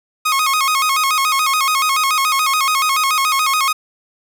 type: tone with vibrato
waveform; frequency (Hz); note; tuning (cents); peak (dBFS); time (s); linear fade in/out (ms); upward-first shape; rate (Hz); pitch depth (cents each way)
sawtooth; 1166; D6; -13; -10; 0.25-3.73; 10; square; 7; 120
effects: none